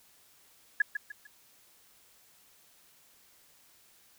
sine tone with echo, 1686 Hz, G#6, 26 cents sharp, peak -20 dBFS, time 0.8-0.82 s, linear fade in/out 5 ms, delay 150 ms, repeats 3, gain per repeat -9 dB, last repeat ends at 1.27 s, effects white hiss -62 dBFS RMS until 4.18 s

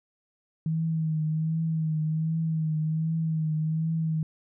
sine tone with vibrato, 158.8 Hz, D#3, 36 cents sharp, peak -24 dBFS, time 0.66-4.23 s, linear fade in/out 2 ms, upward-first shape triangle, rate 1.3 Hz, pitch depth 46 cents each way, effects none

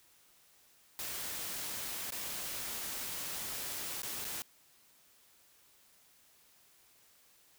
white noise with dropouts, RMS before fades -40 dBFS, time 0.99-4.42 s, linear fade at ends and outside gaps 0 ms, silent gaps 2.105-2.122 / 4.019-4.032 / 4.245-4.25 s, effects white hiss -65 dBFS RMS until 7.58 s

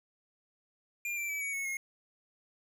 square tone with pitch steps, 2399 / 2348 / 2299 / 2250 / 2202 / 2156 Hz, D7 / D7 / D7 / C#7 / C#7 / C#7, +36 / -1 / -37 / +25 / -12 / -49 cents, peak -34 dBFS, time 1.05-1.77 s, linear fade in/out 2 ms, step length 120 ms, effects none

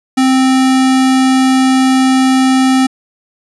square tone, 261.6 Hz, C4, in tune, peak -8 dBFS, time 0.17-2.87 s, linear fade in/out 10 ms, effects resampled to 24000 Hz

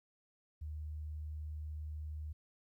sine tone, 76.4 Hz, D#2, 31 cents flat, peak -40 dBFS, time 0.61-2.33 s, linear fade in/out 10 ms, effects 13-bit

